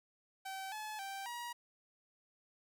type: tone with pitch steps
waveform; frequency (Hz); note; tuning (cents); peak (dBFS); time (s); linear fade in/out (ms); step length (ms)
sawtooth; 770 / 858 / 782 / 956; G5 / A5 / G5 / A#5; -31 / -44 / -4 / +43; -38; 0.45-1.53; 10; 270
effects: none